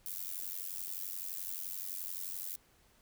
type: noise with amplitude modulation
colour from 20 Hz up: violet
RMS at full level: -37 dBFS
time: 0.06-2.56 s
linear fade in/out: 0 ms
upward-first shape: sine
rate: 91.6 Hz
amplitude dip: 95%
effects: pink hiss -67 dBFS RMS until 3.01 s